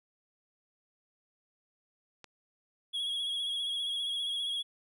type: click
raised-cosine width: 0.2 ms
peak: -30 dBFS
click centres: 2.243 s
type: tone with vibrato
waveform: triangle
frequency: 3322 Hz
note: G#7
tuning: in tune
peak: -30 dBFS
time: 2.93-4.63 s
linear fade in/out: 20 ms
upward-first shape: sine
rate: 15 Hz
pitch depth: 39 cents each way
effects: none